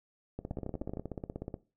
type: two click trains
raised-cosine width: 2 ms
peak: -24 / -24 dBFS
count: 7 / 20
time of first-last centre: 0.51-0.972 / 0.39-1.542 s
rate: 13 / 16.5 Hz
effects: noise-tail reverb RT60 0.3 s tail -17 dB re dry